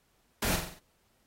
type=noise with echo; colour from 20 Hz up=pink; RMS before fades=-31 dBFS; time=0.42-0.56 s; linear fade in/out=5 ms; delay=46 ms; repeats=5; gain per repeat=-5 dB; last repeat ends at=0.79 s; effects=pink hiss -71 dBFS RMS until 1.26 s + AAC 48 kbps